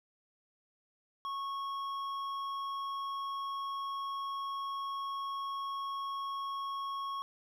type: tone with hard clipping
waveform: sine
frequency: 1100 Hz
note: C#6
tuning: 14 cents flat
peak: -37 dBFS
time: 1.25-7.22 s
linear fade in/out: 0 ms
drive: 7 dB
effects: none